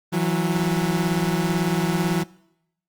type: beating tone pair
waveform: 30% pulse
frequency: 164.81 / 182.81 Hz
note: E3 / F#3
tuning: 0 / -21 cents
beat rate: 18 Hz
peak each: -20 dBFS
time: 0.12-2.24 s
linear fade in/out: 20 ms
effects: noise-tail reverb RT60 0.8 s tail -22 dB re dry + Opus 24 kbps